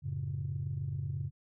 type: chord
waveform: sine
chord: F# minor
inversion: none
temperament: just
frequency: 92.5 / 111 / 138.75 Hz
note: F#2 / A2 / C#3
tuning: 0 / +16 / +2 cents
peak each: -38 / -39 / -35 dBFS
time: 0.02-1.31 s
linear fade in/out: 50 ms
effects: tanh soft clip ceiling -26 dBFS